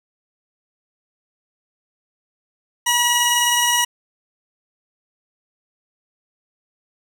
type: tone pair together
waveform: 20% pulse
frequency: 963 / 2908 Hz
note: B5 / F#7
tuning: -44 / -31 cents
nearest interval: octave + perfect fifth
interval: 1913 cents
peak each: -13 dBFS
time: 2.86-3.85 s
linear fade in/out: 10 ms
effects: none